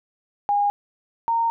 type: tone pair in turn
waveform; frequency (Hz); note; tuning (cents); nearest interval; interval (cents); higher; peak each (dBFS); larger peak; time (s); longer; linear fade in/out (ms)
sine; 816 / 921.8; G#5 / A#5; -31 / -20; major second; 211; second; -17 / -18; first; 0.49-0.7 / 1.28-1.5; second; 0
effects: none